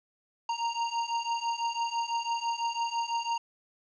square beating tone pair, 927 / 933 Hz, A#5 / A#5, -10 / +1 cents, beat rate 6 Hz, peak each -34 / -32 dBFS, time 0.49-3.38 s, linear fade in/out 5 ms, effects resampled to 16000 Hz + 10-bit

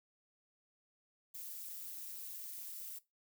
violet noise with amplitude modulation, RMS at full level -44 dBFS, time 1.34-2.99 s, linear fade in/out 10 ms, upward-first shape sine, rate 181 Hz, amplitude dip 60%, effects noise-tail reverb RT60 0.2 s tail -18 dB re dry

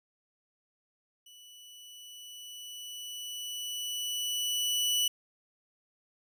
sawtooth tone with level ramp, 2960 Hz, F#7, in tune, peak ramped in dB -49 to -22 dBFS, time 1.26-5.08 s, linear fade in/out 5 ms, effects none

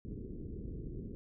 pink low-pass noise, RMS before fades -43 dBFS, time 0.05-1.15 s, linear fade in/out 0 ms, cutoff 420 Hz, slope 48 dB/octave, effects none

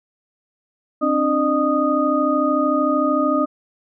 sine tone cluster, 266.7 / 300 / 607 / 1239 Hz, C4 / D4 / D#5 / D#6, +33 / +37 / -43 / -8 cents, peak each -21 dBFS, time 1.01-3.46 s, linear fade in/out 20 ms, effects none

